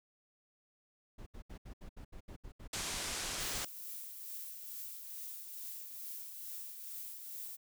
brown noise bursts, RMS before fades -48 dBFS, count 16, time 1.18-3.62 s, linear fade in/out 10 ms, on 85 ms, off 72 ms
white low-pass noise, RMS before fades -40 dBFS, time 2.73-3.65 s, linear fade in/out 5 ms, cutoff 8900 Hz, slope 24 dB/octave
violet noise with tremolo, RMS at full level -44 dBFS, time 3.39-7.57 s, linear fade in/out 20 ms, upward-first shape triangle, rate 2.3 Hz, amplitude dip 45%
effects none

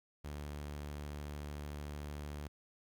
sawtooth tone, 73.42 Hz, D2, in tune, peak -38 dBFS, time 0.24-2.48 s, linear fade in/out 10 ms, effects 12-bit

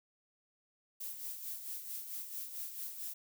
violet noise with tremolo, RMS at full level -41 dBFS, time 1-3.14 s, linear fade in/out 10 ms, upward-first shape sine, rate 4.5 Hz, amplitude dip 55%, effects none

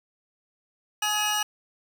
25% pulse tone cluster, 842 / 1265 / 2899 Hz, G#5 / D#6 / F#7, +24 / +28 / -36 cents, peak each -24 / -28 / -23 dBFS, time 1.02-1.43 s, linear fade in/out 5 ms, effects none

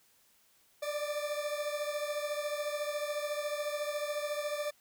40% pulse beating tone pair, 587.3 / 601.3 Hz, D5 / D5, 0 / +41 cents, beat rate 14 Hz, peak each -34 / -38 dBFS, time 0.82-4.71 s, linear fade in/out 10 ms, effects white hiss -67 dBFS RMS until 4.8 s

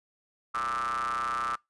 square ring-modulated tone, 61.74 Hz, B1, in tune, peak -26 dBFS, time 0.54-1.56 s, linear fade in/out 10 ms, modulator 1250 Hz, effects noise-tail reverb RT60 0.2 s tail -25 dB re dry + resampled to 24000 Hz

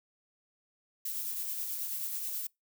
violet noise with tremolo, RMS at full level -35 dBFS, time 1.05-2.47 s, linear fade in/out 5 ms, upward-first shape sine, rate 9.3 Hz, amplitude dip 30%, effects noise-tail reverb RT60 0.2 s tail -26 dB re dry

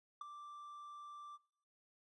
triangle tone with ADSR envelope, 1175 Hz, D6, 1 cent sharp, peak -38 dBFS, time 0.21-1.38 s, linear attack 4 ms, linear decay 11 ms, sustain -10 dB, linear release 31 ms, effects noise-tail reverb RT60 0.6 s tail -21 dB re dry + resampled to 24000 Hz

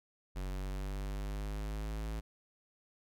square exponential sweep, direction up, 46.57 to 54.3 Hz, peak -37 dBFS, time 0.35-2.21 s, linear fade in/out 20 ms, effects none

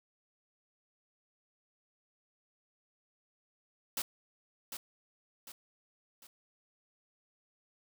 white noise with echo, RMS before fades -35 dBFS, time 3.97-4.02 s, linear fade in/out 2 ms, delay 750 ms, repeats 3, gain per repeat -7 dB, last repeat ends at 6.27 s, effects none

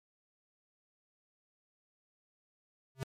square tone with exponential growth, 132.8 Hz, C3, 26 cents sharp, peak -30 dBFS, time 2.95-3.03 s, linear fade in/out 0 ms, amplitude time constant 16 ms, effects MP3 64 kbps

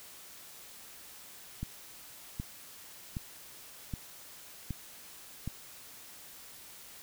click train, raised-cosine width 5 ms, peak -23 dBFS, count 6, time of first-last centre 1.63-5.476 s, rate 1.3 Hz, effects white hiss -51 dBFS RMS until 7.02 s

